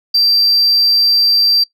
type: tone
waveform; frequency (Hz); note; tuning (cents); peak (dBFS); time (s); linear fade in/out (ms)
sine; 4699; D8; 0; -6; 0.14-1.64; 10
effects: noise-tail reverb RT60 0.1 s tail -21 dB re dry + tanh soft clip ceiling -7 dBFS